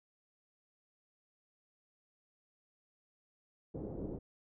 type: low-pass noise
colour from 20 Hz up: white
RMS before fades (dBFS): -42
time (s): 3.74-4.19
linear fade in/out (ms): 10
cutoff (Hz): 460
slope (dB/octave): 24
effects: none